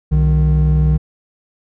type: tone pair together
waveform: triangle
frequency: 64.3 / 153.46 Hz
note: C2 / D#3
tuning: -30 / -24 cents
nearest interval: octave + minor third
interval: 1506 cents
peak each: -10 dBFS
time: 0.11-0.98 s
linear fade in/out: 20 ms
effects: tanh soft clip ceiling -4 dBFS